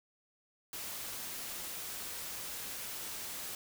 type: noise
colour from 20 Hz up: white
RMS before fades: -42 dBFS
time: 0.73-3.55 s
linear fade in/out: 2 ms
effects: none